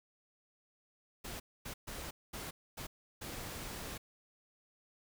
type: noise bursts at uneven times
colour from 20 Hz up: pink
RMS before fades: -44 dBFS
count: 6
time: 1.24-1.4 / 1.65-1.74 / 1.87-2.11 / 2.33-2.51 / 2.77-2.87 / 3.21-3.98 s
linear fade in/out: 10 ms
effects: none